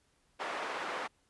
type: band-pass noise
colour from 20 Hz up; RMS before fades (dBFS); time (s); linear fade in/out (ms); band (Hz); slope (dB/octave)
white; -38; 0.39-1.08; 20; 460 to 1400; 12
effects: pink hiss -72 dBFS RMS until 1.29 s + resampled to 24000 Hz